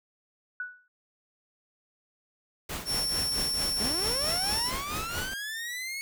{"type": "tone with exponential decay", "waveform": "sine", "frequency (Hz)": 1478, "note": "F#6", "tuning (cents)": -2, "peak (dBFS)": -29, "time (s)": [0.6, 0.88], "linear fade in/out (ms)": 2, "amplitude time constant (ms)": 59}
{"type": "noise with tremolo", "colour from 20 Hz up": "pink", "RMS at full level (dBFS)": -33, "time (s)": [2.69, 5.34], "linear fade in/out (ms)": 5, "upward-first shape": "triangle", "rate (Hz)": 4.5, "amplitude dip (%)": 80}
{"type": "tone", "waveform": "sawtooth", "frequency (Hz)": 5440, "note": "F8", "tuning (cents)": -46, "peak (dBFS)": -25, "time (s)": [2.85, 4.72], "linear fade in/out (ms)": 50}
{"type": "linear sweep", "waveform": "sawtooth", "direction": "up", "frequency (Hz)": [192.4, 2210], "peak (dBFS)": -30, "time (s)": [3.8, 6.01], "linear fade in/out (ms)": 0}
{"effects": []}